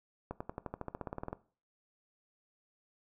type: accelerating click train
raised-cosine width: 1 ms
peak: -24 dBFS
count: 16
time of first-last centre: 0.31-1.33 s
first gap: 95 ms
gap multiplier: 0.95
effects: noise-tail reverb RT60 0.4 s tail -18 dB re dry